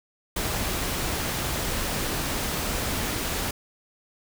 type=noise; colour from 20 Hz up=pink; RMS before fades=-28 dBFS; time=0.36-3.51 s; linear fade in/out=5 ms; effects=none